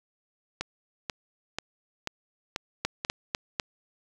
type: two click trains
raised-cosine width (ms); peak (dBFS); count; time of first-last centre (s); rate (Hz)
0.2; -13 / -9; 6 / 4; 0.61-3.049 / 2.85-3.598; 2.05 / 4.01
effects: 8-bit